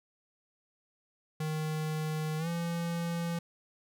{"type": "tone with pitch glide", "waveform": "square", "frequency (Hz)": [155.56, 169.64], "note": ["D#3", "E3"], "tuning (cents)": [0, 50], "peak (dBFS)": -32, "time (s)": [1.4, 3.39], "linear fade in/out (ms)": 5, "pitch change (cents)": 150, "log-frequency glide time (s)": [2.38, 2.48], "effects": []}